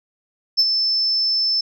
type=tone with ADSR envelope; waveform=sine; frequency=5280 Hz; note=E8; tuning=2 cents sharp; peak=-9 dBFS; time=0.57-1.61 s; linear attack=25 ms; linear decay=43 ms; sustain=-7 dB; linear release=6 ms; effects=tanh soft clip ceiling -8 dBFS